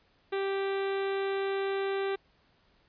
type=harmonic tone; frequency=391.5 Hz; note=G4; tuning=2 cents flat; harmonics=1 / 2 / 3 / 4 / 5 / 6 / 7 / 8 / 9 / 10; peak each=-29 / -39 / -42 / -42 / -45 / -46 / -49 / -52 / -50 / -51 dBFS; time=0.32-2.16 s; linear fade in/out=10 ms; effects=pink hiss -67 dBFS RMS until 2.88 s + resampled to 11025 Hz